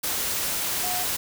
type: tone in noise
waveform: sine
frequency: 724 Hz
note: F#5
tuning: 38 cents flat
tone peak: -31 dBFS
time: 0.83-1.04 s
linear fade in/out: 10 ms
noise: white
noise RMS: -27 dBFS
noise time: 0.03-1.17 s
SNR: -7 dB
effects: none